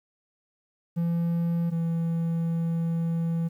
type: tone pair in turn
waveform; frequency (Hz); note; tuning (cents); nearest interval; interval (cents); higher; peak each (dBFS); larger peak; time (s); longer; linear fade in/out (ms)
triangle; 169.3 / 166.3; E3 / E3; +46 / +16; unison; 30; first; -21 / -22; first; 0.96-1.71 / 1.71-3.49; second; 20
effects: 10-bit